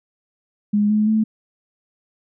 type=tone with pitch steps; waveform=sine; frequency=207.4 / 212.7 / 218.2 Hz; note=G#3 / G#3 / A3; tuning=-2 / +42 / -14 cents; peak=-14 dBFS; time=0.73-1.24 s; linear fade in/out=10 ms; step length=170 ms; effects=none